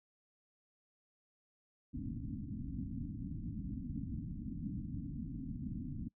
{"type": "low-pass noise", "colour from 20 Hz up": "white", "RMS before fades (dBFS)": -42, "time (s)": [1.93, 6.09], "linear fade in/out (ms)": 20, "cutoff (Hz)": 290, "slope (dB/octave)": 96, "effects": ["noise-tail reverb RT60 0.1 s tail -24 dB re dry"]}